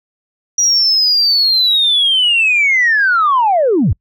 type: linear sweep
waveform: sine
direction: down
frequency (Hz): 5800 to 62.5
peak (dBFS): -8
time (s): 0.58-3.93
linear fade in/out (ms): 5
effects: noise-tail reverb RT60 0.1 s tail -26 dB re dry + tanh soft clip ceiling -5 dBFS